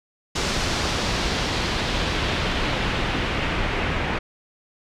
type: noise with low-pass filter sweep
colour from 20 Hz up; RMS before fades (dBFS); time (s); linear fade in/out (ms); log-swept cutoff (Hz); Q
pink; -24; 0.35-4.19; 10; 5700 to 2300; 1.3
effects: none